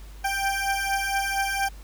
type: beating tone pair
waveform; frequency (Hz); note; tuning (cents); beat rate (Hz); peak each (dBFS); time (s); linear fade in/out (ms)
20% pulse; 784 / 788.3; G5 / G5; 0 / +9; 4.3; -23 / -21; 0.24-1.69; 10
effects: added 50 Hz sine -40 dBFS peak until 1.83 s + pink hiss -52 dBFS RMS until 1.83 s